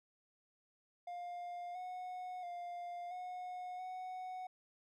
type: tone with pitch steps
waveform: triangle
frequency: 705 / 731 / 702 / 727 / 740 Hz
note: F5 / F#5 / F5 / F#5 / F#5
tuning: +16 / -21 / +9 / -31 / 0 cents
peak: -40 dBFS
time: 1.07-4.47 s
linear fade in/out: 5 ms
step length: 680 ms
effects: MP3 96 kbps